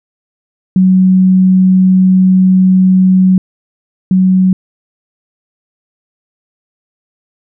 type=tone pair in turn; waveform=sine; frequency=186.5 / 186.5 Hz; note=F#3 / F#3; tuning=+14 / +14 cents; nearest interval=unison; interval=0 cents; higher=neither; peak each=-4 / -5 dBFS; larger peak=first; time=0.76-3.38 / 4.11-4.53 s; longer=first; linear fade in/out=2 ms; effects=none